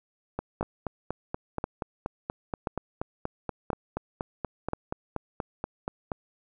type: two click trains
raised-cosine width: 1 ms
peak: -14 / -16 dBFS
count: 5 / 25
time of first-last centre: 0.61-4.734 / 0.39-6.118 s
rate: 0.97 / 4.19 Hz
effects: none